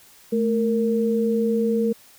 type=tone pair together; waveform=sine; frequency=218.5 / 462.9 Hz; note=A3 / A#4; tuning=-12 / -12 cents; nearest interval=octave + minor second; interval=1300 cents; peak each=-21 dBFS; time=0.32-1.93 s; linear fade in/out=10 ms; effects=white hiss -51 dBFS RMS until 2.18 s